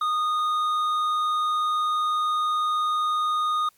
triangle tone with hard clipping, 1233 Hz, D#6, 16 cents flat, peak -23 dBFS, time 0.01-3.69 s, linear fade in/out 5 ms, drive 9 dB, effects white hiss -62 dBFS RMS until 3.77 s + Opus 48 kbps

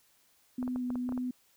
sine tone with vibrato, 249.6 Hz, B3, 19 cents sharp, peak -31 dBFS, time 0.58-1.31 s, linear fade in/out 5 ms, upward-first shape square, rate 2.1 Hz, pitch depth 10 cents each way
clicks, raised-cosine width 1 ms, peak -28 dBFS, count 8, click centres 0.628 / 0.678 / 0.76 / 0.904 / 0.956 / 1.091 / 1.123 / 1.177 s
effects white hiss -67 dBFS RMS until 1.56 s

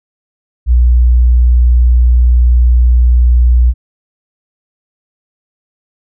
sine tone, 60.6 Hz, B1, 32 cents flat, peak -4 dBFS, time 0.66-3.74 s, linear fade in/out 50 ms, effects none

